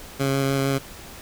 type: tone with vibrato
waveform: 15% pulse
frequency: 136.8 Hz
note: C#3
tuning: 23 cents flat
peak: -14 dBFS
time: 0.19-0.79 s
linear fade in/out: 20 ms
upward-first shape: square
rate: 6.5 Hz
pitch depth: 9 cents each way
effects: pink hiss -41 dBFS RMS until 1.21 s